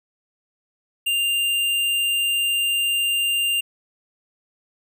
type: tone with hard clipping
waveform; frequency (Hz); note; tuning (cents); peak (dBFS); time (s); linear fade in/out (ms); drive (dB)
sine; 2794; F7; 0; -20; 1.06-3.61; 10; 14
effects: none